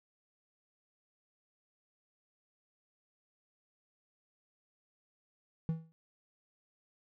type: tone with exponential decay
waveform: triangle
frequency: 162.1 Hz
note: E3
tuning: 29 cents flat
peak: -25 dBFS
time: 5.69-5.92 s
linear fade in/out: 0 ms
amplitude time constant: 49 ms
effects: none